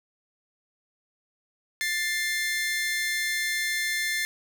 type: tone pair together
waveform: sawtooth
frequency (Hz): 1765.9 / 2100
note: A6 / C7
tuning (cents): +6 / +6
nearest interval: minor third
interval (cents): 300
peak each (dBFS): -25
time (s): 1.81-4.25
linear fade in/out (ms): 0
effects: none